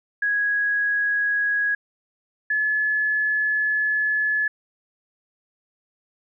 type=tone pair in turn; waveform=sine; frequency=1661.2 / 1713.8 Hz; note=G#6 / A6; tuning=0 / -46 cents; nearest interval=minor second; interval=54 cents; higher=second; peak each=-19 dBFS; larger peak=neither; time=0.22-1.75 / 2.5-4.48 s; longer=second; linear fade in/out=5 ms; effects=none